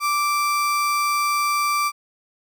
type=tone; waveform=35% pulse; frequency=1172 Hz; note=D6; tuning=4 cents flat; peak=-17 dBFS; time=0-1.92 s; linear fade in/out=50 ms; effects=none